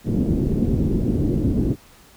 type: low-pass noise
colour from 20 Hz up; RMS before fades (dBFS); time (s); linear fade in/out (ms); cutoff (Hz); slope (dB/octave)
white; -20; 0.04-1.76; 50; 310; 24
effects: pink hiss -50 dBFS RMS until 2.16 s